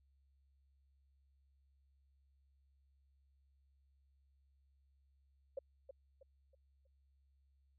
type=tone with echo; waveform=sine; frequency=540 Hz; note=C#5; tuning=45 cents flat; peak=-38 dBFS; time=5.57-5.59 s; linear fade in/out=5 ms; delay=320 ms; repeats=4; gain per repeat=-9 dB; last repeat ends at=6.87 s; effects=added 68 Hz sine -70 dBFS peak until 7.78 s